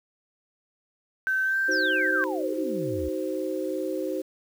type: tone with pitch glide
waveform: sine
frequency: 1542 to 1567.1 Hz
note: G6 to G6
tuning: -29 to -1 cents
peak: -22 dBFS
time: 1.27-2.24 s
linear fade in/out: 0 ms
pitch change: +28 cents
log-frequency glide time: 1.43-1.57 s
type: chord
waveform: sine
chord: C diminished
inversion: first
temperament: just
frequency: 314 / 376.7 / 523.3 Hz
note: Eb4 / Gb4 / C5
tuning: +16 / +31 / 0 cents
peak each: -31 dBFS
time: 1.68-4.22 s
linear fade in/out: 10 ms
type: exponential sweep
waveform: sine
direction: down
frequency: 5920 to 65.8 Hz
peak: -32 dBFS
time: 1.71-3.09 s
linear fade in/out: 10 ms
effects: 8-bit